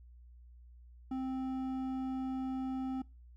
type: tone with hard clipping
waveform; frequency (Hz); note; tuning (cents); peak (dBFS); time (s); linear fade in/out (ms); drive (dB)
sine; 261.6; C4; 0; -36; 1.11-3.02; 5; 8
effects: noise-tail reverb RT60 0.3 s tail -23 dB re dry + added 60 Hz sine -53 dBFS peak until 3.36 s